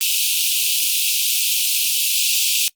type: high-pass noise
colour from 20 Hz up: pink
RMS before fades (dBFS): -18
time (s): 0.01-2.68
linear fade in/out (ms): 0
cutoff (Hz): 2500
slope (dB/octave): 96
effects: noise-tail reverb RT60 0.1 s tail -23 dB re dry + Opus 32 kbps